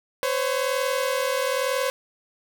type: tone pair together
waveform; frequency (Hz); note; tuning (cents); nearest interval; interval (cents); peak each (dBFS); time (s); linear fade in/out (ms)
sawtooth; 510 / 551; C5 / C#5; -44 / -11; minor second; 133; -21 / -22; 0.23-1.9; 0
effects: none